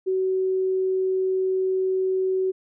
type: tone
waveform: sine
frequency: 376.5 Hz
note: F#4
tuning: 30 cents sharp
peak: -20 dBFS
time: 0.06-2.52 s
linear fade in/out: 20 ms
effects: none